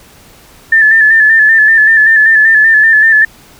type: tone with vibrato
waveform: sine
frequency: 1760 Hz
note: A6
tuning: in tune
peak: -3 dBFS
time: 0.72-3.25 s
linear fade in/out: 5 ms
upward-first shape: square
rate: 5.2 Hz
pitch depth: 36 cents each way
effects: pink hiss -40 dBFS RMS until 3.59 s